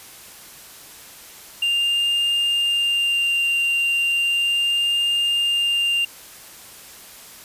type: tone with vibrato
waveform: triangle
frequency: 2794 Hz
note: F7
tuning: in tune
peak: -16 dBFS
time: 1.62-6.05 s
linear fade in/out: 5 ms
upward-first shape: sine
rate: 0.35 Hz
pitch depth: 9 cents each way
effects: white hiss -42 dBFS RMS until 7.44 s + resampled to 32000 Hz